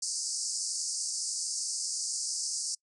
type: band-pass noise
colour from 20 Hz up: pink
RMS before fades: -34 dBFS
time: 0.02-2.75 s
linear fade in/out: 5 ms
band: 4700 to 9400 Hz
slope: 96 dB/octave
effects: noise-tail reverb RT60 0.1 s tail -26 dB re dry